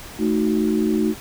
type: chord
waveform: sine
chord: D# diminished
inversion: second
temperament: equal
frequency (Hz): 220 / 311.1 / 370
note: A3 / D#4 / F#4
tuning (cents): 0 / 0 / 0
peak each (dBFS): -20 / -21 / -23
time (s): 0.18-1.15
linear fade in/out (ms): 50
effects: pink hiss -38 dBFS RMS until 1.2 s